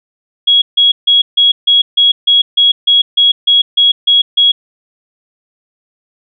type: tone bursts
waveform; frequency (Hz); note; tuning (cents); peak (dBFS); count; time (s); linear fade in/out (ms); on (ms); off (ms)
sine; 3322; G#7; 0; -5; 14; 0.47-4.52; 10; 150; 150
effects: none